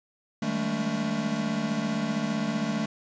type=tone cluster; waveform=square; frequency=155.9 / 193.7 / 206.8 / 222.2 / 287.4 Hz; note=D#3 / G3 / G#3 / A3 / D4; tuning=+4 / -20 / -7 / +17 / -37 cents; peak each=-36 / -36 / -34 / -30 / -36 dBFS; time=0.42-2.86 s; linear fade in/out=5 ms; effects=resampled to 16000 Hz + 9-bit